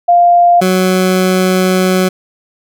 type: tone pair in turn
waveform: sine / 20% pulse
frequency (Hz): 698.5 / 185.44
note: F5 / F#3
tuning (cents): 0 / +4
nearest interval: octave + major seventh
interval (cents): 2296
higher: first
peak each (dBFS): -4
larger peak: neither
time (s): 0.08-0.61 / 0.61-2.09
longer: second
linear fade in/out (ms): 10
effects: none